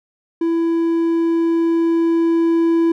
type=tone with level ramp; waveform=triangle; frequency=332.6 Hz; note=E4; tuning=16 cents sharp; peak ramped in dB=-13 to -10 dBFS; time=0.41-2.92 s; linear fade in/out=5 ms; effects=none